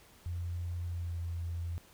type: tone with pitch glide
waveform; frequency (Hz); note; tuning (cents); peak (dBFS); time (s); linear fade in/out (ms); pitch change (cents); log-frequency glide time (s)
sine; 86.9 to 85.11; F2 to F2; -8 to -44; -34; 0.26-1.78; 0; -36; 0.86-1.2
effects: pink hiss -60 dBFS RMS until 1.93 s